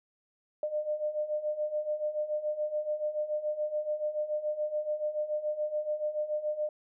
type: beating tone pair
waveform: sine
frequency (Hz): 600 / 607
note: D5 / D#5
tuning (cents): +37 / -43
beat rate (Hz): 7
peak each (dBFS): -35 / -31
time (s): 0.63-6.69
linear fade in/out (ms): 2
effects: none